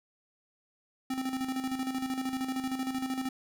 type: tone with tremolo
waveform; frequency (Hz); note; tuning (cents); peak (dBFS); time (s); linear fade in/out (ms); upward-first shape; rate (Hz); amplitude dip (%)
square; 261.6; C4; 0; -30; 1.1-3.29; 5; square; 13; 55
effects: none